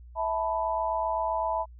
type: chord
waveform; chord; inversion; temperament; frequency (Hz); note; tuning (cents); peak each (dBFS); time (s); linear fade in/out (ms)
sine; E suspended fourth; none; equal with one note detuned; 652.8 / 880 / 987.8; E5 / A5 / B5; -17 / 0 / 0; -30; 0.15-1.66; 50
effects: added 60 Hz sine -45 dBFS peak until 1.79 s